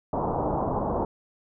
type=low-pass noise; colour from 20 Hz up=white; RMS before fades=-27 dBFS; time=0.13-1.05 s; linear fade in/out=2 ms; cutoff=1000 Hz; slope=48 dB/octave; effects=none